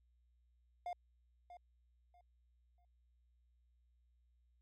triangle tone with echo, 708 Hz, F5, 23 cents sharp, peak -38 dBFS, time 0.86-0.93 s, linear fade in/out 2 ms, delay 640 ms, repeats 3, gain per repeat -12 dB, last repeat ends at 2.85 s, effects added 60 Hz sine -70 dBFS peak until 4.61 s

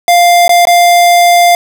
square tone with dropouts, 698.5 Hz, F5, in tune, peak -4 dBFS, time 0.08-1.55 s, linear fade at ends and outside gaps 1 ms, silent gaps 0.48-0.493 / 0.653-0.671 s, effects none

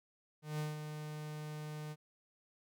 45% pulse tone with ADSR envelope, 152 Hz, D#3, 40 cents flat, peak -35 dBFS, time 0.42-1.96 s, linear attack 170 ms, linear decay 170 ms, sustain -7 dB, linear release 45 ms, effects none

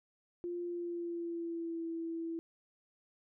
sine tone with pitch glide, 349.2 to 330.6 Hz, F4 to E4, 0 to +5 cents, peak -36 dBFS, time 0.44-2.39 s, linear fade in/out 0 ms, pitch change -95 cents, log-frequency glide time 0.64-1.85 s, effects none

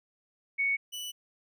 sine / sawtooth tone pair in turn, 2223 / 2967 Hz, C#7 / F#7, +4 / +4 cents, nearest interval perfect fourth, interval 500 cents, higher second, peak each -25 / -33 dBFS, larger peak first, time 0.58-0.77 / 0.92-1.12 s, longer second, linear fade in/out 20 ms, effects none

